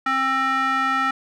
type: tone with band-pass filter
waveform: square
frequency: 265.7 Hz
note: C4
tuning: 27 cents sharp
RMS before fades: -21 dBFS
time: 0.06-1.11 s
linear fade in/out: 5 ms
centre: 1500 Hz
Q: 3.7
effects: none